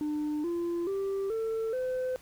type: tone with pitch steps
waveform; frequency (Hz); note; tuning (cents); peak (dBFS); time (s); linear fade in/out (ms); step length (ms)
sine; 300.2 / 342.9 / 391.6 / 447.2 / 510.7; D4 / F4 / G4 / A4 / C5; +38 / -32 / -2 / +28 / -42; -26; 0.01-2.16; 0; 430
effects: tanh soft clip ceiling -28 dBFS + pink hiss -56 dBFS RMS until 2.21 s